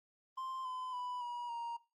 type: tone with pitch steps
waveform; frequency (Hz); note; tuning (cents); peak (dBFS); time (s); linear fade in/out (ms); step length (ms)
triangle; 1047 / 1018.4 / 990.5 / 963.4 / 937.1; C6 / C6 / B5 / B5 / A#5; +1 / -47 / +5 / -43 / +9; -37; 0.37-1.77; 10; 280
effects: noise-tail reverb RT60 0.3 s tail -20 dB re dry + Opus 32 kbps